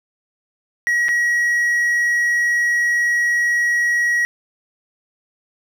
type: tone with dropouts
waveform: triangle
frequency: 1909 Hz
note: A#6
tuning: 41 cents sharp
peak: -13 dBFS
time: 0.87-4.25 s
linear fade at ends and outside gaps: 0 ms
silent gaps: 1.084-1.09 s
effects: none